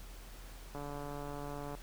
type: click train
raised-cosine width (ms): 1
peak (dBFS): -30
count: 145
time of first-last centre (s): 0.75-1.75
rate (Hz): 144
effects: added 41 Hz sine -48 dBFS peak until 1.82 s + pink hiss -55 dBFS RMS until 1.82 s